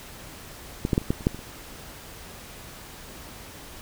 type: clicks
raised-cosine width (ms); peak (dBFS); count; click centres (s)
3; -11 / -8 / -7 / -27 / -9 / -26 / -6 / -23 / -28; 9; 0.851 / 0.932 / 0.979 / 1.016 / 1.105 / 1.208 / 1.269 / 1.346 / 1.391
effects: pink hiss -43 dBFS RMS until 3.81 s